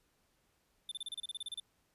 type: tone bursts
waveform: square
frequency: 3549 Hz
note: A7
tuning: 14 cents sharp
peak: -39 dBFS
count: 13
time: 0.89-1.599 s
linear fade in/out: 2 ms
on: 25 ms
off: 32 ms
effects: pink hiss -75 dBFS RMS until 1.94 s + resampled to 32000 Hz